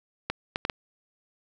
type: clicks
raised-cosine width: 0.3 ms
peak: -11 dBFS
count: 4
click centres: 0.3 / 0.559 / 0.651 / 0.698 s
effects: none